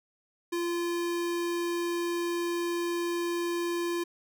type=tone; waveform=square; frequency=344.6 Hz; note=F4; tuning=23 cents flat; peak=-29 dBFS; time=0.52-4.04 s; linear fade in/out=10 ms; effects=none